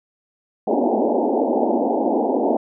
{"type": "band-pass noise", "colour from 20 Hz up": "pink", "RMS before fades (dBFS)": -19, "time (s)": [0.67, 2.57], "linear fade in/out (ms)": 5, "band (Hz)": [220, 880], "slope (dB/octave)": 96, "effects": []}